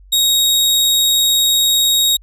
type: tone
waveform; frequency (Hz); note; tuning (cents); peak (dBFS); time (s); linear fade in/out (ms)
sawtooth; 3771; A#7; +19; -8; 0.12-2.17; 10
effects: added 47 Hz sine -40 dBFS peak until 2.22 s + resampled to 32000 Hz